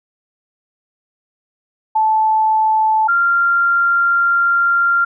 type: tone pair in turn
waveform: sine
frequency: 873 / 1387.2 Hz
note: A5 / F6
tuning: -14 / -12 cents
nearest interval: minor sixth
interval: 802 cents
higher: second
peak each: -11 dBFS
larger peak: neither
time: 1.95-3.08 / 3.08-5.05 s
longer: second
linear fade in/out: 10 ms
effects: none